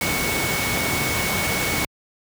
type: tone in noise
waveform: sine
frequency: 2219 Hz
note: C#7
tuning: 1 cent sharp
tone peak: -26 dBFS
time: 0.01-1.85 s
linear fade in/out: 2 ms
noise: pink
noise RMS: -23 dBFS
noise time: 0.01-1.85 s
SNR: -6 dB
effects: high-pass 80 Hz 12 dB/octave